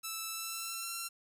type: tone with pitch glide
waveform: 5% pulse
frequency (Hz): 1318.5 to 1360.3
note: E6 to F6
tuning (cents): 0 to -46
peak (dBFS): -26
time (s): 0.03-1.09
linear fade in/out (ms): 20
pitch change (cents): +54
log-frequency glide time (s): 0.29-0.94
effects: resampled to 32000 Hz + 11-bit